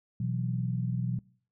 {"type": "chord", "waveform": "sine", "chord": "B suspended fourth", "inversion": "none", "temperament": "equal", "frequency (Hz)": [123.47, 164.81, 185], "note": ["B2", "E3", "F#3"], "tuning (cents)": [0, 0, 0], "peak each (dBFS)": [-30, -35, -34], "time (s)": [0.2, 1.19], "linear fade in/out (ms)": 5, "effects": ["noise-tail reverb RT60 0.5 s tail -22 dB re dry"]}